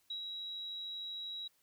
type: tone with ADSR envelope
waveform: sine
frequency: 3869 Hz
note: B7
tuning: 36 cents flat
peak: -37 dBFS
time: 0.1-1.48 s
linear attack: 6 ms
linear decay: 95 ms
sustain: -3 dB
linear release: 8 ms
effects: white hiss -73 dBFS RMS until 1.62 s